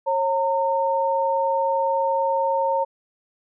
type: tone pair together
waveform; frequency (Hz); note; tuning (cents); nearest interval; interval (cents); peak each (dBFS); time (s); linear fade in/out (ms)
sine; 543.5 / 914; C#5 / A#5; -34 / -34; major sixth; 900; -22 / -21; 0.06-2.85; 20
effects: none